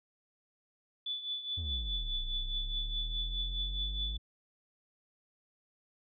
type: tone with tremolo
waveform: sine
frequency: 3471 Hz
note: A7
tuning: 24 cents flat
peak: -32 dBFS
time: 1.06-4.17 s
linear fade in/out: 5 ms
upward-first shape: triangle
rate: 4.8 Hz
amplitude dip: 75%
type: exponential two-way sweep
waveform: triangle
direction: down then up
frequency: 89 to 30.32 to 54.4 Hz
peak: -33 dBFS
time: 1.57-4.18 s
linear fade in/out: 10 ms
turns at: 2.17 s
effects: none